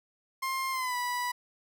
30% pulse tone with pitch glide, 1059 to 982.4 Hz, C6 to B5, +21 to -9 cents, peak -27 dBFS, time 0.42-1.32 s, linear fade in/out 10 ms, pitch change -130 cents, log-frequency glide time 0.71-0.96 s, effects none

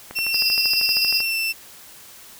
click train, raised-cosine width 0.5 ms, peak -19 dBFS, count 15, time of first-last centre 0.11-1.204 s, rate 12.8 Hz
30% pulse tone with pitch glide, 2709 to 2673 Hz, E7 to E7, +47 to +23 cents, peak -18 dBFS, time 0.15-1.53 s, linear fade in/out 20 ms, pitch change -24 cents, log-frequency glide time 1.26-1.36 s
square tone with tremolo, 4978 Hz, D#8, in tune, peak -18 dBFS, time 0.33-1.22 s, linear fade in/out 20 ms, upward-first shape square, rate 16 Hz, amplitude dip 50%
effects white hiss -44 dBFS RMS until 2.39 s

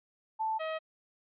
sine / sawtooth tone pair in turn, 880 / 635.5 Hz, A5 / D#5, 0 / +36 cents, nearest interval tritone, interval 564 cents, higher first, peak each -29 / -29 dBFS, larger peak neither, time 0.39-0.59 / 0.59-0.79 s, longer neither, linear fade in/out 20 ms, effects resampled to 8000 Hz

